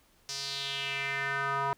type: tone with band-pass filter sweep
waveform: square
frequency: 138.59 Hz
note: C#3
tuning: in tune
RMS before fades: -33 dBFS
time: 0.29-1.73 s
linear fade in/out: 0 ms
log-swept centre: 5500 to 1000 Hz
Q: 3.5
effects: pink hiss -65 dBFS RMS until 1.77 s

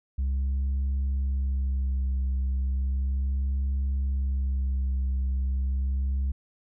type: tone with vibrato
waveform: sine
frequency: 66.6 Hz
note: C2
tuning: 31 cents sharp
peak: -21 dBFS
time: 0.18-6.32 s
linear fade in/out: 10 ms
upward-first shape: sine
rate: 0.35 Hz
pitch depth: 27 cents each way
effects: tanh soft clip ceiling -23 dBFS

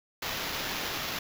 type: noise with sample-and-hold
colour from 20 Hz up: white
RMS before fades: -34 dBFS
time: 0.22-1.19 s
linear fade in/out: 5 ms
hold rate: 8820 Hz
effects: none

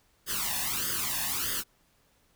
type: noise with flanger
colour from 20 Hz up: white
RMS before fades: -31 dBFS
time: 0.26-1.64 s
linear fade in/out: 50 ms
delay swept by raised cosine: 0.61 to 1.14 ms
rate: 1.6 Hz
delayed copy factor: +0.85
effects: pink hiss -67 dBFS RMS until 2.35 s

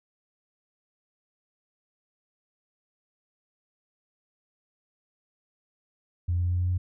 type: tone with pitch steps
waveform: sine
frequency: 87.31 / 88.07 / 88.84 / 89.61 / 90.39 Hz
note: F2 / F2 / F2 / F2 / F#2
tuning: 0 / +15 / +30 / +45 / -40 cents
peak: -22 dBFS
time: 6.28-6.78 s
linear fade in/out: 10 ms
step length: 100 ms
effects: tanh soft clip ceiling -18 dBFS

